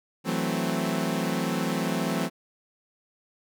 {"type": "chord", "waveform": "sawtooth", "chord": "F# half-diminished seventh", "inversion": "third", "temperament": "equal", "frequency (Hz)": [164.81, 185, 220, 261.6], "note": ["E3", "F#3", "A3", "C4"], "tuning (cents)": [0, 0, 0, 0], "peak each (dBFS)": -27, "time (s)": [0.24, 2.3], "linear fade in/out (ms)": 50, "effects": []}